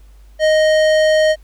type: tone with tanh clipping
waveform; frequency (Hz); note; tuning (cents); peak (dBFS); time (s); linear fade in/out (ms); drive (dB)
sine; 622.3; D#5; 0; -12; 0.39-1.36; 50; 17
effects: added 50 Hz sine -40 dBFS peak until 1.43 s + pink hiss -57 dBFS RMS until 1.43 s